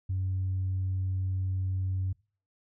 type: tone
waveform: sine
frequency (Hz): 94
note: F#2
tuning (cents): +28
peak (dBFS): -26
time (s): 0.09-2.13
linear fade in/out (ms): 10
effects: noise-tail reverb RT60 0.4 s tail -25 dB re dry + tanh soft clip ceiling -24 dBFS